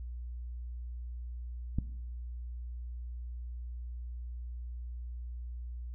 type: click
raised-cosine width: 5 ms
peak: -18 dBFS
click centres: 1.786 s
effects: noise-tail reverb RT60 0.9 s tail -17 dB re dry + added 60 Hz sine -38 dBFS peak until 5.94 s